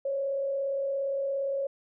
sine tone with frequency modulation, 550 Hz, C#5, 14 cents flat, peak -27 dBFS, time 0.05-1.67 s, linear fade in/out 5 ms, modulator 37.3 Hz, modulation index 0.35, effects none

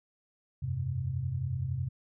sine chord, F suspended second, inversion none, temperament just, 87.31 / 98.22 / 130.96 Hz, F2 / G2 / C3, 0 / +4 / +2 cents, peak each -37 / -36 / -32 dBFS, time 0.62-1.89 s, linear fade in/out 10 ms, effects none

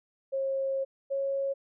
sine tone pair in turn, 540 / 548.5 Hz, C#5 / C#5, -45 / -18 cents, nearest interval unison, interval 27 cents, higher second, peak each -27 dBFS, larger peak neither, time 0.32-0.85 / 1.1-1.54 s, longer first, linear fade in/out 20 ms, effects none

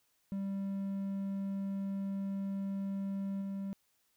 triangle tone with level steps, 196 Hz, G3, in tune, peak -32 / -34 dBFS, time 0.32-3.73 s, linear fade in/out 0 ms, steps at 3.41 s, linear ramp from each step 10 ms, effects white hiss -75 dBFS RMS until 4.16 s

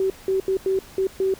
sine tone bursts at uneven times, 382.6 Hz, G4, 42 cents flat, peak -18 dBFS, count 6, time 0-0.1 / 0.28-0.4 / 0.48-0.57 / 0.66-0.79 / 0.98-1.07 / 1.2-1.34 s, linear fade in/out 2 ms, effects pink hiss -45 dBFS RMS until 1.39 s

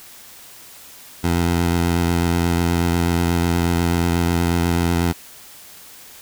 15% pulse tone with vibrato, 85.8 Hz, F2, 30 cents flat, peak -10 dBFS, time 1.23-5.13 s, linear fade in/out 20 ms, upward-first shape square, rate 8.2 Hz, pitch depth 18 cents each way, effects white hiss -42 dBFS RMS until 6.21 s

